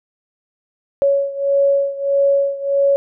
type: beating tone pair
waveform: sine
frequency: 557 / 558.6 Hz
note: C#5 / C#5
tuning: +8 / +13 cents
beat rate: 1.6 Hz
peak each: -15 / -18 dBFS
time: 1.02-2.96 s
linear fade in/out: 0 ms
effects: none